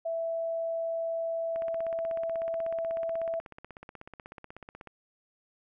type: tone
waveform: sine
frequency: 661 Hz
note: E5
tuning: 5 cents sharp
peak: -29 dBFS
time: 0.05-3.4 s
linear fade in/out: 10 ms
type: click train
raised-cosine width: 0.5 ms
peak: -29 dBFS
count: 55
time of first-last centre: 1.56-4.873 s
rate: 16.3 Hz
effects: none